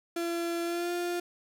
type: tone with pitch glide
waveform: 35% pulse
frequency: 339.7 to 350.1 Hz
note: F4 to F4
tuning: -48 to +4 cents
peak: -28 dBFS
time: 0.16-1.2 s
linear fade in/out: 5 ms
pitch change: +52 cents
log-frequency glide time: 0.63-0.92 s
effects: none